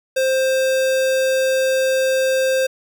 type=tone; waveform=square; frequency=525 Hz; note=C5; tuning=6 cents sharp; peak=-16 dBFS; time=0.16-2.67 s; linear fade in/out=10 ms; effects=none